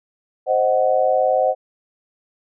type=chord; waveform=sine; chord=C diminished; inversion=none; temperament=equal with one note detuned; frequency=523.3 / 622.3 / 743.8 Hz; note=C5 / Eb5 / Gb5; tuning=0 / 0 / +9 cents; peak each=-18 / -19 / -19 dBFS; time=0.46-1.55 s; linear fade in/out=50 ms; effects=none